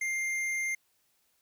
sine tone with hard clipping, 2106 Hz, C7, 11 cents sharp, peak -31 dBFS, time 0.01-0.75 s, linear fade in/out 5 ms, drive 10 dB, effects white hiss -72 dBFS RMS until 1.41 s

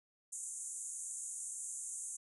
white band-pass noise, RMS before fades -44 dBFS, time 0.32-2.17 s, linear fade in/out 10 ms, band 6500 to 10000 Hz, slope 96 dB/octave, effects none

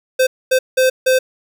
square tone bursts at uneven times, 517 Hz, C5, 21 cents flat, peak -11 dBFS, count 4, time 0.19-0.27 / 0.51-0.59 / 0.77-0.9 / 1.06-1.19 s, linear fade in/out 10 ms, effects none

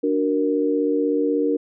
sine chord, D augmented, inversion none, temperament equal, 293.7 / 370 / 466.2 Hz, D4 / F#4 / A#4, 0 / 0 / 0 cents, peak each -21 / -26 / -21 dBFS, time 0.03-1.57 s, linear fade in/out 10 ms, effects none

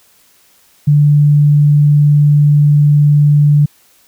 sine tone, 146.83 Hz, D3, in tune, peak -5 dBFS, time 0.87-3.66 s, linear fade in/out 10 ms, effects white hiss -50 dBFS RMS until 4.07 s

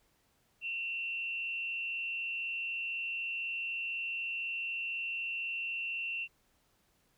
sine tone with frequency modulation, 2722 Hz, F7, 45 cents flat, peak -34 dBFS, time 0.61-6.28 s, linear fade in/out 50 ms, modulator 162 Hz, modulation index 0.43, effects pink hiss -72 dBFS RMS until 7.17 s

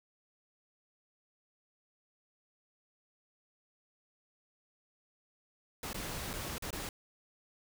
pink noise with dropouts, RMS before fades -40 dBFS, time 5.83-6.89 s, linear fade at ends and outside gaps 2 ms, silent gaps 5.931-5.944 / 6.332-6.337 / 6.582-6.623 / 6.706-6.728 s, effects none

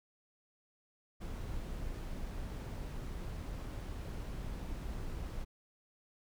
brown noise, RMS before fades -41 dBFS, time 1.2-5.45 s, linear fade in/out 20 ms, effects none

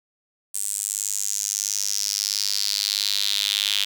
sawtooth tone with high-pass filter sweep, 101.5 Hz, G#2, 39 cents flat, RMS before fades -25 dBFS, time 0.54-3.85 s, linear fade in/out 10 ms, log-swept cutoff 8500 to 3300 Hz, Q 4.2, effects none

